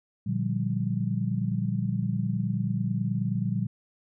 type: chord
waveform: sine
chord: G minor seventh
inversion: first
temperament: just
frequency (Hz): 117.6 / 147 / 176.4 / 196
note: Bb2 / D3 / F3 / G3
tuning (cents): +16 / +2 / +18 / 0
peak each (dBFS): -29 / -33 / -31 / -30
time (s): 0.26-3.67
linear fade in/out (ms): 10
effects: none